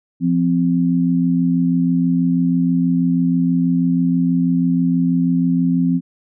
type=tone pair together; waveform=sine; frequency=173 / 259.2 Hz; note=F3 / C4; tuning=-16 / -16 cents; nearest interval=perfect fifth; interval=700 cents; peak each=-16 dBFS; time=0.2-6.01 s; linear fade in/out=50 ms; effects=none